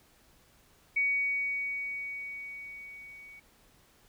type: tone with level ramp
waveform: sine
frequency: 2250 Hz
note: C#7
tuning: 25 cents sharp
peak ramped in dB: -24 to -48 dBFS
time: 0.96-3.4 s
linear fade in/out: 10 ms
effects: pink hiss -63 dBFS RMS until 4.08 s